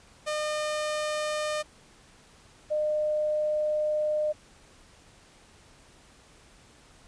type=tone pair in turn; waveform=sawtooth / sine; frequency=607 / 607 Hz; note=D#5 / D#5; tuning=-43 / -43 cents; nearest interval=unison; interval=0 cents; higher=neither; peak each=-24 dBFS; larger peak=neither; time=0.26-1.63 / 2.7-4.33 s; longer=second; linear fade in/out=20 ms; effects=pink hiss -56 dBFS RMS until 7.07 s + resampled to 22050 Hz